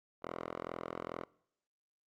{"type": "tone with band-pass filter", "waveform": "5% pulse", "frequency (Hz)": 42.35, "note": "E1", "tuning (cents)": 48, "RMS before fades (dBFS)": -43, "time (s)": [0.22, 1.25], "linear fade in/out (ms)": 20, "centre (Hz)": 840, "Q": 1.5, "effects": ["noise-tail reverb RT60 0.7 s tail -22 dB re dry", "Opus 48 kbps"]}